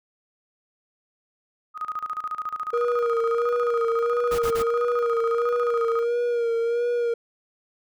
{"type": "tone with tremolo", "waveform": "sine", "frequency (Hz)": 1251, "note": "D#6", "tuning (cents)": 9, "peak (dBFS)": -25, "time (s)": [1.74, 6.05], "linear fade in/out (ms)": 50, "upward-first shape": "square", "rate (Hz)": 14, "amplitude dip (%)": 80}
{"type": "tone with vibrato", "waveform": "triangle", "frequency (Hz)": 470.8, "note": "A#4", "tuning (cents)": 17, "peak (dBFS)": -19, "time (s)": [2.73, 7.14], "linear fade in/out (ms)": 5, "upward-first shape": "sine", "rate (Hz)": 1.5, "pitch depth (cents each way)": 39}
{"type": "noise bursts", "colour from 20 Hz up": "pink", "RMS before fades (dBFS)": -33, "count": 3, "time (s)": [4.31, 4.627], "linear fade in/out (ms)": 10, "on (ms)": 79, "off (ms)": 40}
{"effects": []}